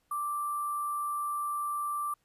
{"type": "tone with sample-and-hold", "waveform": "sine", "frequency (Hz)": 1174.7, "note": "D6", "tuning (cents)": 0, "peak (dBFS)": -30, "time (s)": [0.11, 2.14], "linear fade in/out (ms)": 5, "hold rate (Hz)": 11025, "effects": ["pink hiss -74 dBFS RMS until 2.24 s", "resampled to 32000 Hz"]}